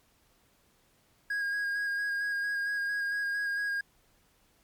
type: tone with vibrato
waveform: triangle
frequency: 1637 Hz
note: G#6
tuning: 25 cents flat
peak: -27 dBFS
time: 1.3-3.81 s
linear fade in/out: 5 ms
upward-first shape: square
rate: 4.4 Hz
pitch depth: 15 cents each way
effects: pink hiss -67 dBFS RMS until 4.63 s + MP3 96 kbps